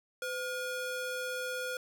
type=ring-modulated tone; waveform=square; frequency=966 Hz; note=B5; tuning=39 cents flat; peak=-32 dBFS; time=0.22-1.77 s; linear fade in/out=2 ms; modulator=458 Hz; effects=none